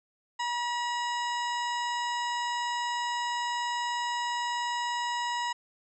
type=harmonic tone with a mistuned harmonic; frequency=961 Hz; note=B5; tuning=48 cents flat; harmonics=1 / 2 / 3 / 4 / 5 / 7 / 8; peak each=-30 / -36 / -40 / -42 / -44 / -47 / -48 dBFS; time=0.39-5.53 s; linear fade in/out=10 ms; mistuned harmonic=5; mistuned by=+100 cents; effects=none